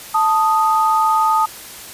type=tone pair together; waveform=sine; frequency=880 / 1244.5 Hz; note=A5 / D#6; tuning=0 / 0 cents; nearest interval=tritone; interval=600 cents; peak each=-15 dBFS; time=0.14-1.46 s; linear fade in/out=10 ms; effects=white hiss -35 dBFS RMS until 1.93 s + resampled to 32000 Hz